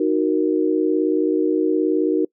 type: chord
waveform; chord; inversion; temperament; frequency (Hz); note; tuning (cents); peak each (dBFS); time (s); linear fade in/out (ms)
sine; D# minor; none; equal; 311.1 / 370 / 466.2; D#4 / F#4 / A#4; 0 / 0 / 0; -19 / -20 / -22; 0-2.25; 5
effects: noise-tail reverb RT60 0.1 s tail -24 dB re dry